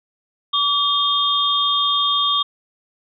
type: tone cluster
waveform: sine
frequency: 1152 / 3244 / 3618 Hz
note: D6 / G#7 / A7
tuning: -34 / -41 / +48 cents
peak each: -20 dBFS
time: 0.53-2.43 s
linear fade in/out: 10 ms
effects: none